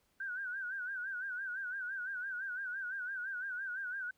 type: tone with vibrato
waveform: sine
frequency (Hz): 1525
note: G6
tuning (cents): -48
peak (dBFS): -37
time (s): 0.2-4.11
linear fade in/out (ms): 5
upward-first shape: sine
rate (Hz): 5.9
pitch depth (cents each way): 100
effects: pink hiss -75 dBFS RMS until 4.17 s